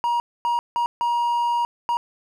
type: tone bursts at uneven times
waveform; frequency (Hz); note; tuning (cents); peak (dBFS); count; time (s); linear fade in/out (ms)
triangle; 950; A#5; +33; -17; 5; 0.04-0.2 / 0.45-0.59 / 0.76-0.86 / 1.01-1.65 / 1.89-1.97; 0
effects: none